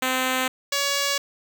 5% pulse tone pair in turn, 258 / 563 Hz, C4 / C#5, -24 / +27 cents, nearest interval octave + major second, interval 1351 cents, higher second, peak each -10 dBFS, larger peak neither, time 0.02-0.48 / 0.72-1.18 s, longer neither, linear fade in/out 5 ms, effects none

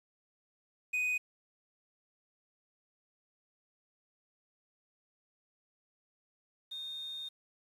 triangle / sine tone pair in turn, 2493 / 3674 Hz, D#7 / A#7, +3 / -26 cents, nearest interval perfect fifth, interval 671 cents, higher second, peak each -28 / -39 dBFS, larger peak first, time 0.93-1.18 / 6.71-7.29 s, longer second, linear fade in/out 10 ms, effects resampled to 32000 Hz + 10-bit

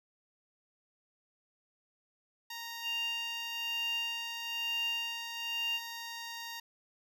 10% pulse tone, 931 Hz, A#5, 2 cents flat, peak -32 dBFS, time 2.5-6.6 s, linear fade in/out 5 ms
sine tone with tremolo, 2794 Hz, F7, in tune, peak -31 dBFS, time 2.82-5.8 s, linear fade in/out 50 ms, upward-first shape triangle, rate 1.1 Hz, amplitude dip 70%
effects none

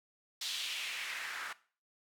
white noise with band-pass filter sweep, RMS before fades -40 dBFS, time 0.41-1.53 s, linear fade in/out 5 ms, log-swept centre 3900 to 1400 Hz, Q 2.4, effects noise-tail reverb RT60 0.4 s tail -18 dB re dry

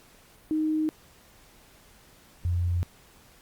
sine tone pair in turn, 311.1 / 87.58 Hz, D#4 / F2, 0 / +5 cents, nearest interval octave + minor seventh, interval 2195 cents, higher first, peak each -23 dBFS, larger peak neither, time 0.51-0.89 / 2.45-2.83 s, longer neither, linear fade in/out 0 ms, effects pink hiss -56 dBFS RMS until 3.41 s + Opus 48 kbps

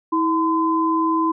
sine tone pair together, 323.5 / 1021.4 Hz, E4 / C6, -32 / -42 cents, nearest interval octave + minor sixth, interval 1990 cents, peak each -19 dBFS, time 0.12-1.32 s, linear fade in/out 10 ms, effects none

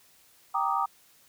sine chord, Eb major seventh, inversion first, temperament equal, 784 / 932.3 / 1174.7 / 1244.5 Hz, G5 / Bb5 / D6 / Eb6, 0 / 0 / 0 / 0 cents, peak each -30 dBFS, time 0.54-0.86 s, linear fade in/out 10 ms, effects white hiss -60 dBFS RMS until 1.28 s

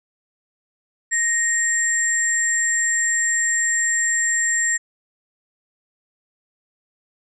sine tone pair together, 1864.7 / 7414 Hz, A#6 / A#8, 0 / -10 cents, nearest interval 2 octaves, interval 2390 cents, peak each -20 dBFS, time 1.11-4.78 s, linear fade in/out 20 ms, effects none

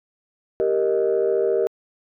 sine chord, Eb major, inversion first, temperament equal, 392 / 466.2 / 622.3 Hz, G4 / Bb4 / Eb5, 0 / 0 / 0 cents, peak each -20 / -20 / -24 dBFS, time 0.6-1.67 s, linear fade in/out 0 ms, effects tanh soft clip ceiling -11 dBFS

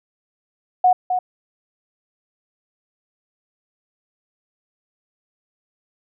sine tone with echo, 732 Hz, F#5, 19 cents flat, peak -10 dBFS, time 0.84-0.93 s, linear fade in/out 5 ms, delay 260 ms, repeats 1, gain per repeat -7 dB, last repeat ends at 1.19 s, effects none

